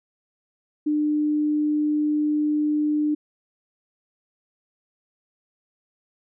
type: tone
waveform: sine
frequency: 300 Hz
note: D4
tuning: 37 cents sharp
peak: -19 dBFS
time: 0.86-3.15 s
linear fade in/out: 10 ms
effects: none